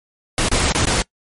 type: noise with dropouts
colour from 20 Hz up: pink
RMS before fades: -17 dBFS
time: 0.38-1.02 s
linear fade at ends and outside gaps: 1 ms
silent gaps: 0.486-0.515 / 0.723-0.749 / 0.854-0.87 s
effects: noise-tail reverb RT60 0.1 s tail -23 dB re dry + MP3 48 kbps